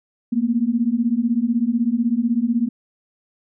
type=beating tone pair; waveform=sine; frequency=226 / 242 Hz; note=A3 / B3; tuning=+47 / -35 cents; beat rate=16 Hz; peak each=-20 / -19 dBFS; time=0.32-2.69 s; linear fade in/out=10 ms; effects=none